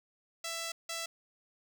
5% pulse tone pair in turn, 664 / 664 Hz, E5 / E5, +12 / +12 cents, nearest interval unison, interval 0 cents, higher neither, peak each -25 / -25 dBFS, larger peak neither, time 0.44-0.72 / 0.89-1.06 s, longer first, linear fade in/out 5 ms, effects none

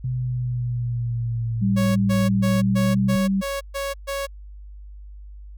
sine exponential two-way sweep, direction down then up, 127.2 to 110 to 127.2 Hz, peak -22 dBFS, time 0.04-3.16 s, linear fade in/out 5 ms, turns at 2.15 s
sine tone with vibrato, 194.3 Hz, G3, 15 cents flat, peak -18 dBFS, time 1.61-3.42 s, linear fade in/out 20 ms, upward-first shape sine, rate 0.88 Hz, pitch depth 9 cents each way
sawtooth tone bursts, 554.4 Hz, C#5, in tune, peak -21 dBFS, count 8, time 1.76-4.27 s, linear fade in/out 20 ms, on 200 ms, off 130 ms
effects added 50 Hz sine -37 dBFS peak until 5.57 s

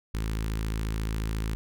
sawtooth tone with notch filter, 54.2 Hz, A1, 25 cents flat, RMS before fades -30 dBFS, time 0.14-1.55 s, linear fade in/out 0 ms, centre 660 Hz, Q 0.96, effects none

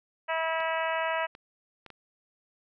harmonic tone, 324.3 Hz, E4, 28 cents flat, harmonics 2 / 3 / 4 / 5 / 6 / 7 / 8 / 9, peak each -31 / -32 / -36 / -36 / -36 / -41 / -39 / -43 dBFS, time 0.28-1.27 s, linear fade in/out 20 ms
clicks, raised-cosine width 0.3 ms, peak -30 dBFS, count 4, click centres 0.604 / 1.351 / 1.863 / 1.903 s
effects none

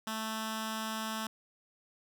10% pulse tone with notch filter, 220 Hz, A3, in tune, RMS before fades -37 dBFS, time 0.07-1.27 s, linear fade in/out 2 ms, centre 480 Hz, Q 0.61, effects none

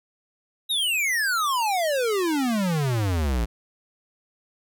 square exponential sweep, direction down, 3874 to 53.5 Hz, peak -22 dBFS, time 0.69-3.46 s, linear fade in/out 20 ms, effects none

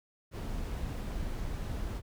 brown noise, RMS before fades -36 dBFS, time 0.31-2.02 s, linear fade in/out 50 ms, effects none

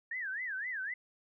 sine tone with vibrato, 1760 Hz, A6, in tune, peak -35 dBFS, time 0.11-0.94 s, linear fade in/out 5 ms, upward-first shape sine, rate 3.9 Hz, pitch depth 260 cents each way, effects none

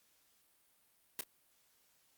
white noise with echo, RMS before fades -38 dBFS, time 1.19-1.21 s, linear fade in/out 2 ms, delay 28 ms, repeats 1, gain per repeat -14 dB, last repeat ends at 1.238 s, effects white hiss -72 dBFS RMS until 2.17 s + Opus 48 kbps

